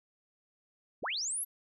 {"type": "linear sweep", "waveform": "sine", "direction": "up", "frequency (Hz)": [36.28, 11810], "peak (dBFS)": -32, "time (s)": [1.02, 1.45], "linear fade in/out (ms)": 20, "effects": []}